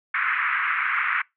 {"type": "band-pass noise", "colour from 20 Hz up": "pink", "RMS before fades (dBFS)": -24, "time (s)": [0.14, 1.22], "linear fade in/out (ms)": 5, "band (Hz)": [1200, 2300], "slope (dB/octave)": 48, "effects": ["noise-tail reverb RT60 0.2 s tail -24 dB re dry"]}